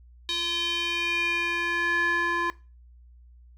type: tone with band-pass filter sweep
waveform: square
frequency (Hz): 343.8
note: F4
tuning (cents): -27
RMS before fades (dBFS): -26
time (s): 0.29-2.5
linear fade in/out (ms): 0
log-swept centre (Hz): 3600 to 1400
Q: 5
effects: noise-tail reverb RT60 0.3 s tail -19 dB re dry + added 60 Hz sine -49 dBFS peak until 3.57 s